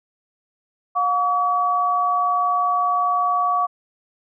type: tone pair together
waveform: sine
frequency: 717 / 1138.2 Hz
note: F5 / C#6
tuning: +45 / +45 cents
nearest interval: minor sixth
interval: 800 cents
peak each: -22 / -18 dBFS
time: 0.95-3.67 s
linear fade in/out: 20 ms
effects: none